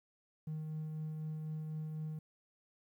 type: tone with tremolo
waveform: triangle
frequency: 155.56 Hz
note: D#3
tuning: in tune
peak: -34 dBFS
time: 0.47-2.19 s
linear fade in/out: 5 ms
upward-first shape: triangle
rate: 4 Hz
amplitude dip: 35%
effects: tanh soft clip ceiling -33 dBFS + 12-bit